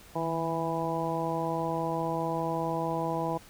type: harmonic tone with a mistuned harmonic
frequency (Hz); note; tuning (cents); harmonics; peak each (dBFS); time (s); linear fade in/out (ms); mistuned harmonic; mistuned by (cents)
164.81; E3; 0; 1 / 2 / 3 / 4 / 5 / 6; -35 / -35 / -35 / -35 / -35 / -35; 0.15-3.38; 10; 1; -47
effects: pink hiss -53 dBFS RMS until 3.49 s